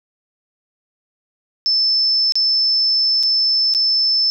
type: tone with dropouts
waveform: sine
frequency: 5274 Hz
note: E8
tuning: in tune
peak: -13 dBFS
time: 1.66-4.3 s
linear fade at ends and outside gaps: 0 ms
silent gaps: 2.322-2.355 / 3.229-3.234 / 3.738-3.748 s
effects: none